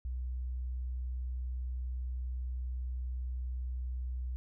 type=tone; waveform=sine; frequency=62.5 Hz; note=B1; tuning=21 cents sharp; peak=-34 dBFS; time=0.05-4.36 s; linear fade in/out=0 ms; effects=none